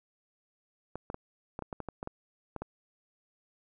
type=clicks; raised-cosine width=1 ms; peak=-23 dBFS; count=12; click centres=0.956 / 1.101 / 1.144 / 1.591 / 1.623 / 1.728 / 1.803 / 1.887 / 2.029 / 2.074 / 2.563 / 2.62 s; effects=none